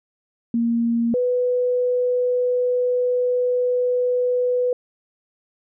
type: tone pair in turn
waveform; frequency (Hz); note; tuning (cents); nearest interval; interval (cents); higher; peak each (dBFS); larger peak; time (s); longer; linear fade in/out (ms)
sine; 233.1 / 495.8; A#3 / B4; 0 / +7; octave + minor second; 1307; second; -17; neither; 0.54-1.14 / 1.14-4.73; second; 2
effects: none